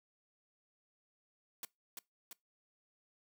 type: noise with echo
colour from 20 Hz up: white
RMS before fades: -43 dBFS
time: 1.63-1.65 s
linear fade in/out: 2 ms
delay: 340 ms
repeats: 2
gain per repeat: -3 dB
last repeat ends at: 2.33 s
effects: noise-tail reverb RT60 0.2 s tail -24 dB re dry + high-pass 200 Hz 12 dB/octave